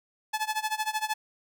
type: tone with tremolo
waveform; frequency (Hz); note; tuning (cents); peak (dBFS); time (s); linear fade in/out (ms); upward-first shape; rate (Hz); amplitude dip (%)
sawtooth; 863; A5; -34; -21; 0.33-1.14; 10; sine; 13; 90
effects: none